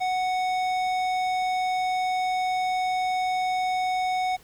sine tone with tanh clipping, 740 Hz, F#5, in tune, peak -25 dBFS, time 0-4.37 s, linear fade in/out 20 ms, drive 15 dB, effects pink hiss -54 dBFS RMS until 4.43 s

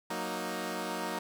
10% pulse chord, D# minor, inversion first, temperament equal, 185 / 233.1 / 311.1 Hz, F#3 / A#3 / D#4, 0 / 0 / 0 cents, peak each -30 dBFS, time 0.1-1.19 s, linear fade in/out 5 ms, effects none

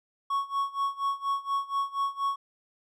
triangle tone with tremolo, 1108.7 Hz, C#6, in tune, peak -22 dBFS, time 0.3-2.36 s, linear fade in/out 5 ms, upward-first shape sine, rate 4.2 Hz, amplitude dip 90%, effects none

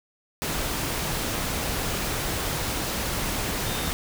sine tone in noise, 3646 Hz, A#7, 39 cents flat, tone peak -38 dBFS, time 3.66-3.9 s, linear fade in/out 0 ms, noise pink, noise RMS -28 dBFS, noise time 0.42-3.93 s, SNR -13 dB, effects none

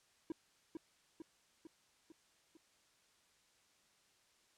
triangle tone with echo, 323 Hz, E4, 35 cents flat, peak -36 dBFS, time 0.3-0.32 s, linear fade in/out 2 ms, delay 450 ms, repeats 5, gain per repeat -4 dB, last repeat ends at 2.57 s, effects white hiss -72 dBFS RMS until 4.57 s + low-pass 8000 Hz 12 dB/octave

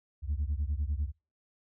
sine beating tone pair, 68.9 / 78.9 Hz, C#2 / D#2, -10 / +25 cents, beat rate 10 Hz, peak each -30 / -31 dBFS, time 0.22-1.12 s, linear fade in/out 50 ms, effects noise-tail reverb RT60 0.3 s tail -24 dB re dry + tanh soft clip ceiling -25 dBFS

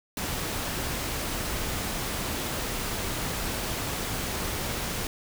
pink noise, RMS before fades -31 dBFS, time 0.17-5.07 s, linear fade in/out 2 ms, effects none

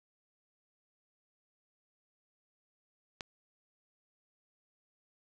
click, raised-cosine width 0.2 ms, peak -21 dBFS, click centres 3.208 s, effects none

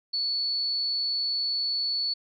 sine tone, 4435 Hz, C#8, in tune, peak -25 dBFS, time 0.13-2.14 s, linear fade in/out 10 ms, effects none

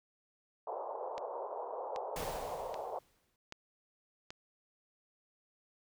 pink band-pass noise, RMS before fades -41 dBFS, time 0.67-2.99 s, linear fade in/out 5 ms, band 440 to 1000 Hz, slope 48 dB/octave
click train, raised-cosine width 0.2 ms, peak -27 dBFS, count 5, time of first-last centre 1.18-4.305 s, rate 1.28 Hz
pink noise with exponential decay, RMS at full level -40 dBFS, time 2.16-3.36 s, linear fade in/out 2 ms, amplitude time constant 260 ms
effects none

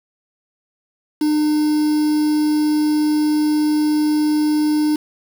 triangle tone with quantisation, 302.8 Hz, D#4, 47 cents flat, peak -12 dBFS, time 1.21-4.96 s, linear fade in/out 5 ms, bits 5, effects none

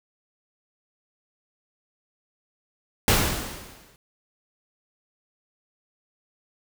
pink noise with exponential decay, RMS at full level -17 dBFS, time 3.08-3.96 s, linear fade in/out 1 ms, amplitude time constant 190 ms, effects none

